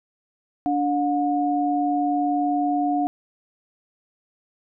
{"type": "tone pair together", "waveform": "sine", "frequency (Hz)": [290.9, 720.4], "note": ["D4", "F#5"], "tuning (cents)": [-16, -46], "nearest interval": "octave + major third", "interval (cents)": 1570, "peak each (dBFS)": -22, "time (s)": [0.66, 3.07], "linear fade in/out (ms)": 0, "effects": []}